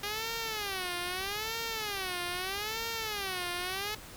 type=tone with vibrato; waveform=5% pulse; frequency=401.8 Hz; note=G4; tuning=43 cents sharp; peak=-22 dBFS; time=0.03-3.95 s; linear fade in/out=5 ms; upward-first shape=sine; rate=0.79 Hz; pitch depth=230 cents each way; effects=pink hiss -48 dBFS RMS until 4.16 s